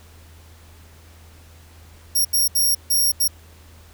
5% pulse tone bursts at uneven times, 5588 Hz, F8, in tune, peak -10 dBFS, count 5, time 2.15-2.25 / 2.33-2.48 / 2.55-2.75 / 2.9-3.12 / 3.2-3.28 s, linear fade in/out 10 ms, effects added 81 Hz sine -45 dBFS peak until 3.93 s + pink hiss -51 dBFS RMS until 3.93 s

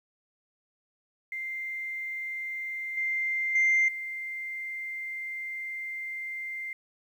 sine tone with level steps, 2093 Hz, C7, in tune, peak -32 / -26 / -19 / -33 dBFS, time 1.32-6.73 s, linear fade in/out 2 ms, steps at 2.97 / 3.55 / 3.88 s, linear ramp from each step 5 ms, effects tanh soft clip ceiling -17 dBFS + 10-bit

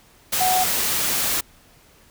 sine tone in noise, 740 Hz, F#5, in tune, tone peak -18 dBFS, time 0.4-0.64 s, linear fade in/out 10 ms, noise white, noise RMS -22 dBFS, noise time 0.32-1.41 s, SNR +1 dB, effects pink hiss -53 dBFS RMS until 2.1 s

